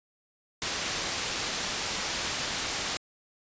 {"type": "low-pass noise", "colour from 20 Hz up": "white", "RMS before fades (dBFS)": -32, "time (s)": [0.62, 2.97], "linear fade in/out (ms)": 0, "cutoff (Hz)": 6500, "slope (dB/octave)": 12, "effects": ["resampled to 16000 Hz"]}